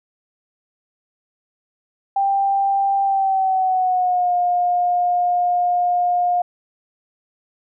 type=tone with pitch glide; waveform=sine; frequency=789 to 711.1 Hz; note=G5 to F5; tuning=+11 to +31 cents; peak=-15 dBFS; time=2.16-6.42 s; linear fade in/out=5 ms; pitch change=-180 cents; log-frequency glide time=3.02-4.34 s; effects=none